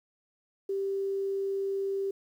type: tone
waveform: sine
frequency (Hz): 392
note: G4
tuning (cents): 0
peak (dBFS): -28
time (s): 0.69-2.11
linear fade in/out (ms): 5
effects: 10-bit